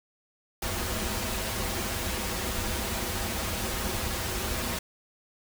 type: noise with comb filter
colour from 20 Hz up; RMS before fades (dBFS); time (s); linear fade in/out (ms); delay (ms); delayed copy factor
pink; -31; 0.62-4.79; 5; 6.9; -0.65
effects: none